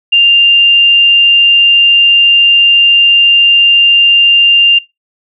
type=tone; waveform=sine; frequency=2794 Hz; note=F7; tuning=in tune; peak=-3 dBFS; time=0.12-4.79 s; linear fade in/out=10 ms; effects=noise-tail reverb RT60 0.2 s tail -21 dB re dry